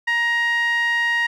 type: tone with band-pass filter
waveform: sawtooth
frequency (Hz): 940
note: A#5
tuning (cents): +14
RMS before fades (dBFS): -20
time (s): 0.07-1.27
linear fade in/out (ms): 10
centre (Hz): 2000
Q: 4.5
effects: none